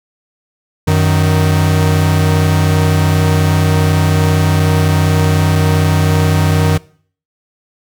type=tone pair together; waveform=45% pulse; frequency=92.92 / 155.56 Hz; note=F#2 / D#3; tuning=+8 / 0 cents; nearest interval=major sixth; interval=892 cents; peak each=-12 dBFS; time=0.87-6.78 s; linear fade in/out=10 ms; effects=noise-tail reverb RT60 0.5 s tail -22 dB re dry